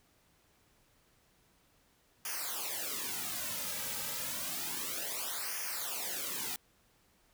white noise with flanger, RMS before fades -38 dBFS, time 2.25-6.56 s, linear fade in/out 2 ms, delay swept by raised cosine 0.25 to 2.85 ms, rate 0.3 Hz, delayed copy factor -0.95, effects pink hiss -69 dBFS RMS until 7.33 s

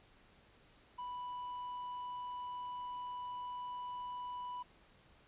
triangle tone, 987.8 Hz, B5, in tune, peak -39 dBFS, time 0.98-4.63 s, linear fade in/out 10 ms, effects pink hiss -65 dBFS RMS until 5.27 s + resampled to 8000 Hz

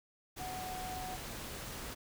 sine tone in noise, 740 Hz, F#5, in tune, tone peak -41 dBFS, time 0.39-1.17 s, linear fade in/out 20 ms, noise pink, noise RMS -44 dBFS, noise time 0.36-1.95 s, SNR 0 dB, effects none

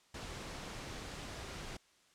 pink noise, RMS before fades -45 dBFS, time 0.14-1.77 s, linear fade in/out 5 ms, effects white hiss -68 dBFS RMS until 2.14 s + low-pass 7000 Hz 12 dB/octave

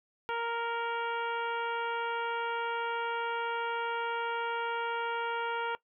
harmonic tone with a mistuned harmonic, 466.2 Hz, A#4, in tune, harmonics 1 / 2 / 3 / 4 / 5 / 6 / 7, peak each -36 / -34 / -37 / -47 / -45 / -45 / -50 dBFS, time 0.29-5.75 s, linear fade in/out 0 ms, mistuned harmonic 5, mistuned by -16 cents, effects noise-tail reverb RT60 0.1 s tail -19 dB re dry

